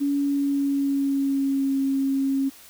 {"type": "tone with pitch glide", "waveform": "sine", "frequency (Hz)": [282.8, 271.6], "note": ["C#4", "C#4"], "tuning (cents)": [35, -35], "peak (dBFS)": -20, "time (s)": [0, 2.5], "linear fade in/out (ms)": 20, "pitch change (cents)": -70, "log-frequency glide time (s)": [0.19, 1.79], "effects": ["white hiss -48 dBFS RMS until 2.69 s"]}